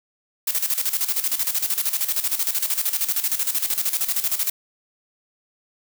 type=noise with tremolo; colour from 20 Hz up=blue; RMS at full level=-21 dBFS; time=0.47-4.5 s; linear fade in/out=5 ms; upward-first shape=square; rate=13 Hz; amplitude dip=70%; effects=none